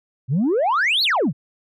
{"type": "exponential two-way sweep", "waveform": "sine", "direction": "up then down", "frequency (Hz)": [116.5, 4533, 116.5], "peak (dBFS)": -14, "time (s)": [0.28, 1.33], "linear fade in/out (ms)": 50, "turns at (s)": 1.03, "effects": ["tanh soft clip ceiling -14 dBFS"]}